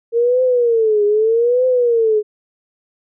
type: tone with vibrato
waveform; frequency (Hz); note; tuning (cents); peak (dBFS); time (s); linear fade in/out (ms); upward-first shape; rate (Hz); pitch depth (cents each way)
sine; 459.4; A#4; -25; -11; 0.12-2.23; 50; triangle; 0.81; 200
effects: none